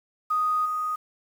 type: tone with level steps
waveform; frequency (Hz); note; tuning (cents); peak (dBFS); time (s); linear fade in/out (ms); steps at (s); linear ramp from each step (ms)
sine; 1244.5; D#6; 0; -21 / -25; 0.3-0.96; 10; 0.65; 10
effects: 8-bit